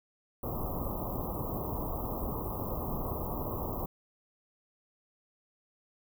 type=band-stop noise; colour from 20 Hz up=pink; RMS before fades=-35 dBFS; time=0.43-3.86 s; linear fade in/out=5 ms; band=1200 to 13000 Hz; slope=96 dB/octave; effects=none